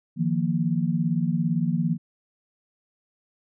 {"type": "chord", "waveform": "sine", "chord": "Eb suspended second", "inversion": "none", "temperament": "equal with one note detuned", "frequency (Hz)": [155.56, 173.21, 233.1], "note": ["Eb3", "F3", "Bb3"], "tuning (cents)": [0, -14, 0], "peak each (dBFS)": [-26, -24, -27], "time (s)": [0.16, 1.98], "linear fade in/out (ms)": 50, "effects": []}